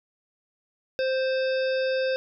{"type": "harmonic tone", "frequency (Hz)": 523.3, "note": "C5", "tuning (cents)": 0, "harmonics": [1, 3, 5, 7, 9, 10], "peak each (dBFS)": [-23, -33, -37, -40, -42, -43], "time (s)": [0.99, 2.16], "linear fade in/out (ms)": 0, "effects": []}